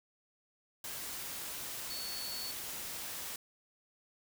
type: tone in noise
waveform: sine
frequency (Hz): 4435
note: C#8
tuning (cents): 0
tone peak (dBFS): -41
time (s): 1.9-2.51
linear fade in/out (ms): 2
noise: white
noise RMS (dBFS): -42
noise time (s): 0.84-3.36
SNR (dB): -2
effects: none